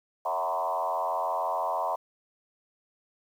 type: tone with frequency modulation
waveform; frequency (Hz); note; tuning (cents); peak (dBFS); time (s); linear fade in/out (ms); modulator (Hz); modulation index
sine; 831; G#5; +1; -26; 0.25-1.96; 10; 86.2; 2.8
effects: 9-bit